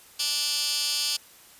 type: tone with high-pass filter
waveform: 15% pulse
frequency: 293.7 Hz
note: D4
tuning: in tune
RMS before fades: -27 dBFS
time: 0.19-1.17 s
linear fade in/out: 10 ms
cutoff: 4200 Hz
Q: 2.4
effects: white hiss -52 dBFS RMS until 1.59 s + resampled to 32000 Hz